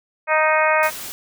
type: harmonic tone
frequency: 311.1 Hz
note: D#4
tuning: in tune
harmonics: 2 / 3 / 4 / 5 / 6 / 7 / 8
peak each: -19 / -21 / -22 / -23 / -24 / -24 / -25 dBFS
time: 0.27-0.91 s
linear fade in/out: 50 ms
type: noise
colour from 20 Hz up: white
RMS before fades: -32 dBFS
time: 0.83-1.12 s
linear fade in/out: 0 ms
effects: none